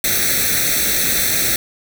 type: noise with comb filter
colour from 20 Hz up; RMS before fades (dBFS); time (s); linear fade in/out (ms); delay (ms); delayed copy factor
white; -17; 0.04-1.56; 2; 0.5; +0.9
effects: none